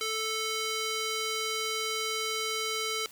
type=tone with band-pass filter; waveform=square; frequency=440 Hz; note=A4; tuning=in tune; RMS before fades=-32 dBFS; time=0.01-3.06 s; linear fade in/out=0 ms; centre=4400 Hz; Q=0.74; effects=white hiss -52 dBFS RMS until 3.11 s